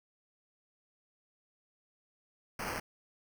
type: noise with sample-and-hold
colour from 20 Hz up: white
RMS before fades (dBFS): -38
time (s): 2.59-2.8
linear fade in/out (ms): 5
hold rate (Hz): 3675
effects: none